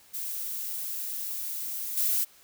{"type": "noise with level steps", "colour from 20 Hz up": "violet", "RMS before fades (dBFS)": [-34, -26], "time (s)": [0.13, 2.25], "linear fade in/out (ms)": 20, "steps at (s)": 1.97, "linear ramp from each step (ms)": 5, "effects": ["white hiss -57 dBFS RMS until 2.43 s"]}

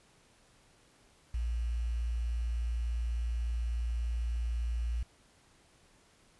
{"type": "tone with quantisation", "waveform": "sine", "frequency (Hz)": 58.27, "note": "A#1", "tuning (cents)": 0, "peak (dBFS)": -30, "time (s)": [1.34, 5.03], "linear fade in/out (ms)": 5, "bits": 9, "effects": ["pink hiss -64 dBFS RMS until 6.39 s", "resampled to 24000 Hz"]}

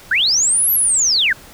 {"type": "linear two-way sweep", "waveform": "sine", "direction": "up then down", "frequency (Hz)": [1396.9, 11970, 1445], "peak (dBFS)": -12, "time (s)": [0.11, 1.33], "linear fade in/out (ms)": 5, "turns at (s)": 0.72, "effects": ["pink hiss -41 dBFS RMS until 1.53 s"]}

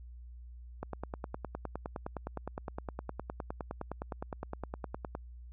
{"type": "click train", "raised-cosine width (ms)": 1, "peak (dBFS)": -23, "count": 43, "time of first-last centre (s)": [0.83, 5.151], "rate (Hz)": 9.72, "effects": ["added 60 Hz sine -46 dBFS peak until 5.52 s"]}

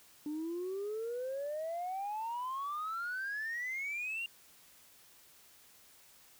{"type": "exponential sweep", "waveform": "sine", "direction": "up", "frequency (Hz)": [293.7, 2810], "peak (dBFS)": -34, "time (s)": [0.26, 4.26], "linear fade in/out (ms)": 2, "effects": ["tanh soft clip ceiling -33 dBFS", "white hiss -61 dBFS RMS until 6.39 s"]}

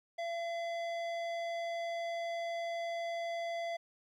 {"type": "tone", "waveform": "square", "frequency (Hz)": 678, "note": "E5", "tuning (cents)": 49, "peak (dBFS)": -36, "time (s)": [0.18, 3.77], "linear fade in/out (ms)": 10, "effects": ["low-pass 4000 Hz 12 dB/octave", "12-bit"]}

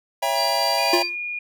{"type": "chord", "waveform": "square", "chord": "C# diminished seventh", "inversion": "none", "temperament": "just", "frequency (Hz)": [554.4, 665.2, 798.3, 957.9], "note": ["C#5", "E5", "G5", "Bb5"], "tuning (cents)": [0, 16, 31, 47], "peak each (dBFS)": [-29, -26, -26, -26], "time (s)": [0.22, 1.03], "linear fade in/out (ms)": 10}
{"type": "tone with tremolo", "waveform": "sine", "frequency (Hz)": 4699, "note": "D8", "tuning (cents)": 0, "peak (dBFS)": -23, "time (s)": [0.34, 1.1], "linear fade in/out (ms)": 50, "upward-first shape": "square", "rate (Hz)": 3.8, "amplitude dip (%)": 25}
{"type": "tone", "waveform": "sine", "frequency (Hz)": 2434, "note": "D#7", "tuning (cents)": -39, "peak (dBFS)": -26, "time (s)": [0.78, 1.39], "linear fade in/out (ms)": 5}
{"type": "tone with exponential decay", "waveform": "square", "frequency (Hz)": 349.2, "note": "F4", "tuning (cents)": 0, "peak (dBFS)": -16, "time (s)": [0.93, 1.16], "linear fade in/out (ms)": 5, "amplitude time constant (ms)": 49}
{"effects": []}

